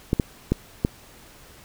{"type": "clicks", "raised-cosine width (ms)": 3, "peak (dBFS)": -6, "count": 4, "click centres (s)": [0.131, 0.198, 0.52, 0.849], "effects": ["pink hiss -49 dBFS RMS until 1.64 s"]}